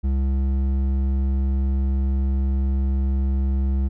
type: tone with hard clipping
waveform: triangle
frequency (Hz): 67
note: C2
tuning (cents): +42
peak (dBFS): -20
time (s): 0.03-3.89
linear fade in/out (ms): 20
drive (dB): 12
effects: none